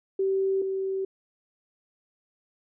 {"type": "tone pair in turn", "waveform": "sine", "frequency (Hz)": [386, 384.4], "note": ["G4", "G4"], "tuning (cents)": [-27, -34], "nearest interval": "unison", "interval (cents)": 7, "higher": "first", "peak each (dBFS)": [-22, -26], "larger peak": "first", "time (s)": [[0.19, 0.62], [0.62, 1.05]], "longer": "neither", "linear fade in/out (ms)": 5, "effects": []}